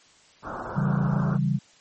white low-pass noise, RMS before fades -34 dBFS, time 0.42-1.39 s, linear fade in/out 50 ms, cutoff 1500 Hz, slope 96 dB/octave
sine chord, C# diminished, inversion none, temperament equal, 138.59 / 164.81 / 196 Hz, C#3 / E3 / G3, 0 / 0 / 0 cents, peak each -24 / -26 / -26 dBFS, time 0.75-1.59 s, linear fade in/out 20 ms
effects white hiss -56 dBFS RMS until 1.8 s + MP3 32 kbps

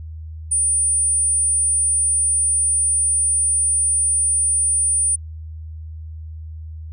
sine tone, 9300 Hz, D9, 18 cents flat, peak -15 dBFS, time 0.51-5.16 s, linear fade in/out 10 ms, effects added 79 Hz sine -30 dBFS peak until 6.92 s

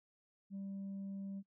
sine tone, 196 Hz, G3, in tune, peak -39 dBFS, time 0.5-1.43 s, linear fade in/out 50 ms, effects noise-tail reverb RT60 0.1 s tail -26 dB re dry + tanh soft clip ceiling -40 dBFS

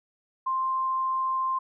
sine tone, 1049 Hz, C6, 4 cents sharp, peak -24 dBFS, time 0.46-1.59 s, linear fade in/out 10 ms, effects none

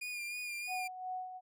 40% pulse tone with vibrato, 2426 Hz, D#7, 44 cents flat, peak -38 dBFS, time 0.01-0.88 s, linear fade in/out 10 ms, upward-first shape sine, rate 3.2 Hz, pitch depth 31 cents each way
sine tone with tremolo, 740 Hz, F#5, in tune, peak -36 dBFS, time 0.67-1.41 s, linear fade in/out 50 ms, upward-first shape sine, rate 2.7 Hz, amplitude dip 60%
effects none

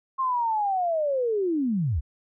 sine linear sweep, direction down, 1074 to 58.3 Hz, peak -22 dBFS, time 0.18-2.01 s, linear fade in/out 20 ms, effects none

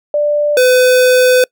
sine / square tone pair in turn, 590 / 504.6 Hz, D5 / B4, +8 / +37 cents, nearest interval minor third, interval 271 cents, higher first, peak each -10 / -7 dBFS, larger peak second, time 0.14-0.57 / 0.57-1.44 s, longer second, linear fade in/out 2 ms, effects noise-tail reverb RT60 0.1 s tail -26 dB re dry

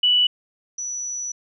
sine tone pair in turn, 2958 / 5916 Hz, F#7 / F#8, -1 / -1 cents, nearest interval octave, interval 1200 cents, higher second, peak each -14 / -26 dBFS, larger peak first, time 0.03-0.27 / 0.78-1.32 s, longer second, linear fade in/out 5 ms, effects none

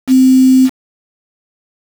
sine tone with quantisation, 260 Hz, C4, 11 cents flat, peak -4 dBFS, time 0.07-0.7 s, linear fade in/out 50 ms, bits 4, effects none

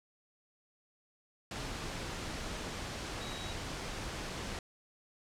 sine tone in noise, 3842 Hz, B7, 48 cents flat, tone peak -47 dBFS, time 3.21-3.53 s, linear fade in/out 2 ms, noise pink, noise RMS -40 dBFS, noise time 1.51-4.59 s, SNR -10 dB, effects low-pass 7000 Hz 12 dB/octave

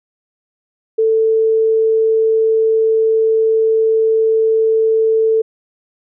sine tone, 443.8 Hz, A4, 15 cents sharp, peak -10 dBFS, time 0.98-5.42 s, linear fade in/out 10 ms, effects none

